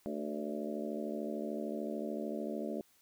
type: harmonic tone with a mistuned harmonic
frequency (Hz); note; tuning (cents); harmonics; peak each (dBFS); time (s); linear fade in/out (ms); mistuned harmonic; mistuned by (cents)
73.42; D2; 0; 3 / 4 / 5 / 6 / 7 / 8 / 9; -40 / -42 / -43 / -48 / -47 / -43 / -47; 0.06-2.81; 0; 5; +48
effects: white hiss -68 dBFS RMS until 3.01 s